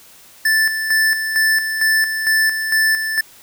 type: tone with tremolo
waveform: square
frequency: 1760 Hz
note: A6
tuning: in tune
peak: -13 dBFS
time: 0.45-3.21 s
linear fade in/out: 5 ms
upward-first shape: square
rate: 2.2 Hz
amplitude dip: 55%
effects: white hiss -45 dBFS RMS until 3.42 s